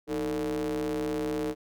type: ring-modulated tone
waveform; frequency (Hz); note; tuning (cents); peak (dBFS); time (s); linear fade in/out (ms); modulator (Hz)
square; 68; C#2; -33; -26; 0.07-1.55; 50; 378
effects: none